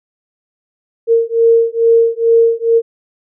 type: beating tone pair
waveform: sine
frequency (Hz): 458.6 / 460.9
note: A#4 / A#4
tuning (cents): -28 / -20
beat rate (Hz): 2.3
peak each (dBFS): -11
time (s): 1.07-2.82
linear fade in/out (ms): 50
effects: none